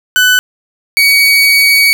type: tone pair in turn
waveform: 30% pulse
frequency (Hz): 1500 / 2253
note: F#6 / C#7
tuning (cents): +23 / +28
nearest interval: perfect fifth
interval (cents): 705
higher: second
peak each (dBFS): -3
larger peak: neither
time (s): 0.16-0.39 / 0.97-1.93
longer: second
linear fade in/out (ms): 0
effects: none